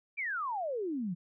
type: exponential sweep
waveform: sine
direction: down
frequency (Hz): 2423 to 164.2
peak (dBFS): -32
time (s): 0.17-1.15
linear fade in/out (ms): 20
effects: none